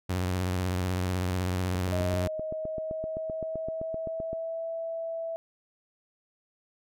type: tone with vibrato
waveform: sawtooth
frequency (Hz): 91.4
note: F#2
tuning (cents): -21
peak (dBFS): -23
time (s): 0.09-2.28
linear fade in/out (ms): 10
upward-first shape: sine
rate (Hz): 16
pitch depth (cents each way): 62
type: click train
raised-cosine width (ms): 2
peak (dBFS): -24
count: 21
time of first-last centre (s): 1.75-4.331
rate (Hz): 7.75
type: tone with pitch glide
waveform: sine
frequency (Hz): 622.3 to 658.9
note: D#5 to E5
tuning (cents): 0 to -1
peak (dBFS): -31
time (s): 1.92-5.36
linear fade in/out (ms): 0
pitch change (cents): +99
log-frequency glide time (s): 2.03-4.68
effects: none